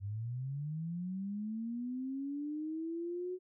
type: linear sweep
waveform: sine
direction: up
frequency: 95.7 to 370 Hz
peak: -36 dBFS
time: 0-3.39 s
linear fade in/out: 50 ms
effects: none